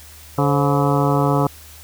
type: harmonic tone with a mistuned harmonic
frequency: 142.8 Hz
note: D3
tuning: 48 cents flat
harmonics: 1 / 2 / 3 / 4 / 5 / 6 / 7 / 8 / 9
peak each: -18 / -21 / -23 / -24 / -25 / -26 / -26 / -27 / -28 dBFS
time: 0.38-1.47 s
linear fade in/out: 2 ms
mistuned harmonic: 4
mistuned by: -120 cents
effects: added 76 Hz sine -43 dBFS peak until 1.83 s + white hiss -43 dBFS RMS until 1.83 s